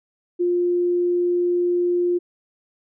sine tone, 352.4 Hz, F4, 16 cents sharp, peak -17 dBFS, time 0.39-2.19 s, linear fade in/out 20 ms, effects none

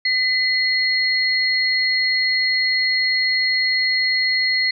sine tone pair together, 2023 / 4287 Hz, B6 / C8, +41 / +41 cents, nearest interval octave + minor second, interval 1300 cents, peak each -18 / -20 dBFS, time 0.05-4.71 s, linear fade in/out 5 ms, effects none

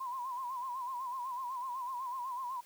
sine tone with vibrato, 1013 Hz, B5, 44 cents sharp, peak -36 dBFS, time 0-2.61 s, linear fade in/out 10 ms, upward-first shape sine, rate 8 Hz, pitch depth 99 cents each way, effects white hiss -61 dBFS RMS until 2.65 s

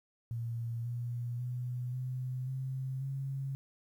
sine tone with pitch steps, 116.54 / 120.16 / 123.9 / 127.75 / 131.72 / 135.82 Hz, A#2 / B2 / B2 / C3 / C3 / C#3, 0 / -47 / +6 / -41 / +12 / -35 cents, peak -34 dBFS, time 0.31-3.55 s, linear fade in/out 0 ms, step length 540 ms, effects 11-bit

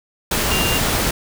sine tone in noise, 2794 Hz, F7, in tune, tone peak -22 dBFS, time 0.51-0.78 s, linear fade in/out 5 ms, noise pink, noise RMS -19 dBFS, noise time 0.31-1.11 s, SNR -6 dB, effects none

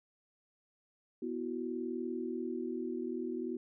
sine chord, B suspended fourth, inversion none, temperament equal, 246.9 / 329.6 / 370 Hz, B3 / E4 / F#4, 0 / 0 / 0 cents, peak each -39 / -40 / -39 dBFS, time 1.22-3.57 s, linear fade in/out 5 ms, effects none

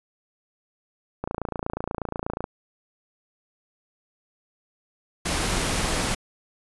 click train, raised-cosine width 1 ms, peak -14 dBFS, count 35, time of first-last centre 1.24-2.441 s, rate 28.3 Hz
pink noise, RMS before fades -25 dBFS, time 5.25-6.15 s, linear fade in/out 10 ms
effects resampled to 24000 Hz

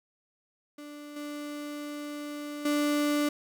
35% pulse tone with level steps, 293.7 Hz, D4, in tune, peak -40 / -34 / -23 dBFS, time 0.78-3.29 s, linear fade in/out 5 ms, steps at 1.16 / 2.65 s, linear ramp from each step 5 ms, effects none

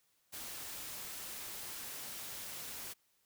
white noise, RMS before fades -45 dBFS, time 0.32-2.94 s, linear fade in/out 20 ms, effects white hiss -75 dBFS RMS until 3.25 s

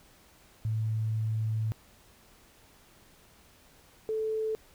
sine tone pair in turn, 110 / 437.8 Hz, A2 / A4, 0 / -9 cents, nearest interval 2 octaves, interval 2391 cents, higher second, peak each -27 / -28 dBFS, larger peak first, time 0.65-1.72 / 4.09-4.55 s, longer first, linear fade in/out 0 ms, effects pink hiss -59 dBFS RMS until 4.74 s

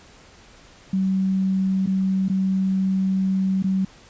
sine tone with dropouts, 190.5 Hz, G3, 49 cents flat, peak -18 dBFS, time 0.93-3.85 s, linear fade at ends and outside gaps 5 ms, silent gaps 1.862-1.872 / 2.284-2.297 / 3.625-3.641 s, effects pink hiss -49 dBFS RMS until 4.09 s + resampled to 16000 Hz

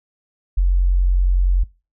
sine tone, 45.21 Hz, F#1, 39 cents flat, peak -12 dBFS, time 0.57-1.64 s, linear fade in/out 10 ms, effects noise-tail reverb RT60 0.3 s tail -22 dB re dry

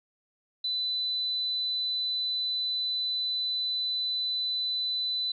sine tone, 4000 Hz, B7, 21 cents sharp, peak -27 dBFS, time 0.64-5.32 s, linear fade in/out 5 ms, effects none

